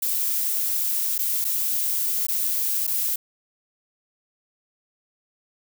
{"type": "noise with dropouts", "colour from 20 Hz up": "violet", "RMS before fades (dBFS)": -24, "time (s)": [0.02, 3.16], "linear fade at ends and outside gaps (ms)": 5, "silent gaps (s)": [[1.181, 1.188], [1.444, 1.449], [2.268, 2.284], [2.868, 2.875]], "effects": []}